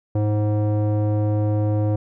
square tone with low-pass filter, 105.4 Hz, G#2, 26 cents sharp, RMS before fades -20 dBFS, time 0.15-1.96 s, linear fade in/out 5 ms, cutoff 570 Hz, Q 1.6, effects none

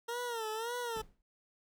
20% pulse tone with vibrato, 460.3 Hz, A#4, 22 cents flat, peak -31 dBFS, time 0.08-1.02 s, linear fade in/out 10 ms, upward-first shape sine, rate 1.8 Hz, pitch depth 110 cents each way
brown noise with exponential decay, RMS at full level -41 dBFS, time 0.96-1.22 s, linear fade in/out 1 ms, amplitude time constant 56 ms
effects none

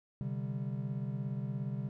triangle chord, C suspended second, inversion none, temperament equal with one note detuned, 130.81 / 147.85 / 196 Hz, C3 / D3 / G3, 0 / +12 / 0 cents, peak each -35 / -38 / -38 dBFS, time 0.21-1.89 s, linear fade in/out 0 ms, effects none

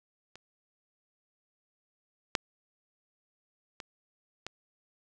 clicks, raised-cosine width 0.2 ms, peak -30 / -8 / -23 / -20 dBFS, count 4, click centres 0.356 / 2.352 / 3.802 / 4.466 s, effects none

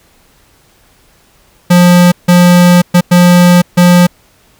square tone bursts at uneven times, 176.9 Hz, F3, 23 cents sharp, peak -3 dBFS, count 5, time 1.7-2.12 / 2.28-2.82 / 2.94-3.01 / 3.11-3.62 / 3.77-4.07 s, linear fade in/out 10 ms, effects pink hiss -48 dBFS RMS until 4.59 s

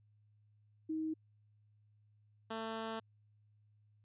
sine / 10% pulse tone pair in turn, 315.8 / 223.3 Hz, D#4 / A3, +26 / +26 cents, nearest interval tritone, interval 600 cents, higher first, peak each -35 / -31 dBFS, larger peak second, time 0.89-1.14 / 2.5-3 s, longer second, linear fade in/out 10 ms, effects added 105 Hz sine -66 dBFS peak until 4.04 s + resampled to 8000 Hz

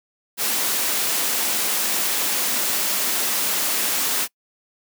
white high-pass noise, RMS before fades -22 dBFS, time 0.37-4.28 s, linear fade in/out 50 ms, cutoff 180 Hz, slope 24 dB/octave, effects noise-tail reverb RT60 0.1 s tail -25 dB re dry

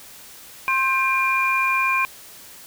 sine tone cluster, 1058 / 1574 / 2398 Hz, C6 / G6 / D7, +19 / +7 / +36 cents, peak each -21 / -28 / -20 dBFS, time 0.68-2.05 s, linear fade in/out 0 ms, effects white hiss -43 dBFS RMS until 2.66 s

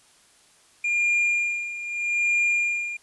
triangle tone with tremolo, 2408 Hz, D7, 43 cents sharp, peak -17 dBFS, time 0.84-2.97 s, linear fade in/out 5 ms, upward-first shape sine, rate 0.8 Hz, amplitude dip 75%, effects white hiss -57 dBFS RMS until 3.02 s + resampled to 24000 Hz

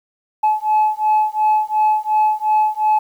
sine beating tone pair, 856 / 858.8 Hz, A5 / A5, -48 / -42 cents, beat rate 2.8 Hz, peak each -15 dBFS, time 0.43-2.99 s, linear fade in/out 10 ms, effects tanh soft clip ceiling -9 dBFS + 8-bit

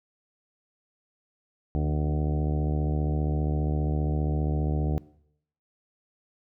harmonic tone with a mistuned harmonic, 75 Hz, D2, 37 cents sharp, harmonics 1 / 2 / 3 / 4 / 5 / 6 / 7 / 8 / 9 / 10, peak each -26 / -28 / -36 / -34 / -39 / -39 / -45 / -44 / -46 / -42 dBFS, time 1.75-4.98 s, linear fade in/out 0 ms, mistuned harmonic 3, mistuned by +31 cents, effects noise-tail reverb RT60 0.7 s tail -20 dB re dry

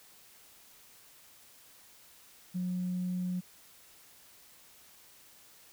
sine tone, 181 Hz, F#3, 38 cents flat, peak -30 dBFS, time 2.54-3.41 s, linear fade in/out 20 ms, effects tanh soft clip ceiling -26 dBFS + white hiss -58 dBFS RMS until 5.72 s

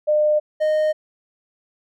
sine / triangle tone pair in turn, 604 / 616.7 Hz, D5 / D#5, +48 / -16 cents, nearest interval unison, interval 36 cents, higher second, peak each -14 dBFS, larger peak neither, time 0.07-0.4 / 0.6-0.93 s, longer neither, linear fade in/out 20 ms, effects none

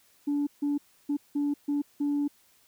sine tone bursts at uneven times, 288.5 Hz, D4, 31 cents flat, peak -23 dBFS, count 6, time 0.27-0.47 / 0.62-0.78 / 1.09-1.17 / 1.35-1.54 / 1.68-1.82 / 2-2.28 s, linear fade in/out 10 ms, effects tanh soft clip ceiling -22 dBFS + white hiss -63 dBFS RMS until 2.67 s

